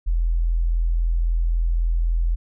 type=tone; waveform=sine; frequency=41.88 Hz; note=E1; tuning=28 cents sharp; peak=-17 dBFS; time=0.06-2.36 s; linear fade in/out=20 ms; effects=none